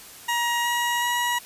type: tone with pitch steps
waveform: 20% pulse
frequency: 949 / 956.2 / 963.4 Hz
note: A#5 / A#5 / B5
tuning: +31 / +44 / -43 cents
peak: -17 dBFS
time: 0.28-1.39 s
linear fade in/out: 10 ms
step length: 370 ms
effects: white hiss -44 dBFS RMS until 1.45 s + resampled to 32000 Hz